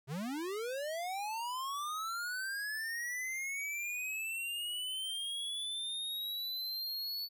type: linear sweep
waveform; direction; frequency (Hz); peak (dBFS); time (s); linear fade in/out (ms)
square; up; 123.47 to 4467; -37; 0.07-7.29; 50
effects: none